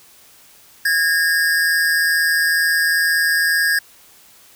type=tone pair together; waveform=square; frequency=1642.8 / 1805 Hz; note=G#6 / A6; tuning=-19 / +44 cents; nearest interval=major second; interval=163 cents; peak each=-16 / -22 dBFS; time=0.85-3.79 s; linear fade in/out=5 ms; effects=white hiss -48 dBFS RMS until 4.55 s